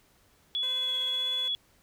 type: tone with vibrato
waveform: sine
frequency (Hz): 3387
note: G#7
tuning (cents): +33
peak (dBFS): -27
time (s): 0.55-1.55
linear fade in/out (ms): 0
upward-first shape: sine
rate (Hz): 1.6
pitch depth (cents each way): 11
type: tone with tremolo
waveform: 10% pulse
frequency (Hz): 513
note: C5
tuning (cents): -34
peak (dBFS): -34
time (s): 0.63-1.48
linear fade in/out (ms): 0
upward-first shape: triangle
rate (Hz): 16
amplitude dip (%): 35
effects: pink hiss -64 dBFS RMS until 1.82 s